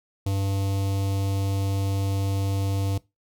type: tone with notch filter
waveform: square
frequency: 98 Hz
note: G2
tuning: in tune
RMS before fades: -25 dBFS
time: 0.26-2.98 s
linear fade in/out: 5 ms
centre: 1600 Hz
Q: 0.78
effects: noise-tail reverb RT60 0.2 s tail -19 dB re dry